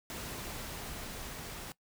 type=noise with level ramp; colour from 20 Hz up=pink; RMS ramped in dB=-41 to -44 dBFS; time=0.1-1.72 s; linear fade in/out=0 ms; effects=noise-tail reverb RT60 0.1 s tail -20 dB re dry